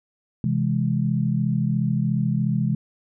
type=chord; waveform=sine; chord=C augmented; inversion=none; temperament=equal; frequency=130.81 / 164.81 / 207.7 Hz; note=C3 / E3 / G#3; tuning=0 / 0 / 0 cents; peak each=-23 / -24 / -24 dBFS; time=0.44-2.75 s; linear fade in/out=2 ms; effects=none